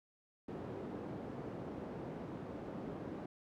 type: band-pass noise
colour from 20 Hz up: white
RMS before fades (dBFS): -45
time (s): 0.48-3.26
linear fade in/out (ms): 5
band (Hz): 110 to 410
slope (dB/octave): 12
effects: none